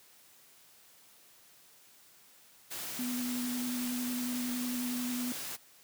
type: noise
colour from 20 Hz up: white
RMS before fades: -40 dBFS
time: 2.7-5.57 s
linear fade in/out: 20 ms
type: tone with vibrato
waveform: sine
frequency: 246.9 Hz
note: B3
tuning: in tune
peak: -33 dBFS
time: 2.99-5.32 s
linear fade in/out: 0 ms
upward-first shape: triangle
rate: 11 Hz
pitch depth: 18 cents each way
effects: white hiss -60 dBFS RMS until 5.83 s + high-pass 100 Hz 12 dB/octave